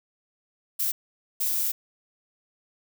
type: noise bursts at uneven times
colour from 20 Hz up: violet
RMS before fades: -26 dBFS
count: 2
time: 0.79-0.92 / 1.4-1.72 s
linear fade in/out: 10 ms
effects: none